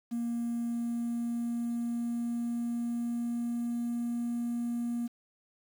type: tone with pitch glide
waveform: triangle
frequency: 235.2 to 237.4 Hz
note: A#3 to A#3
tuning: +16 to +32 cents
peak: -27 dBFS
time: 0.11-5.08 s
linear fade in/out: 20 ms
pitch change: +16 cents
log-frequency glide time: 0.7-4.29 s
effects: tanh soft clip ceiling -26 dBFS + 9-bit